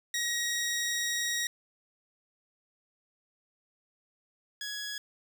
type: tone pair in turn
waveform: 15% pulse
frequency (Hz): 1893 / 1672.9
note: A#6 / G#6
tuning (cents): +26 / +12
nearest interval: major second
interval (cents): 214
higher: first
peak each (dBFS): -23 / -29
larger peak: first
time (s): 0.14-1.47 / 4.61-4.98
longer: first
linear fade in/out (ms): 2
effects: none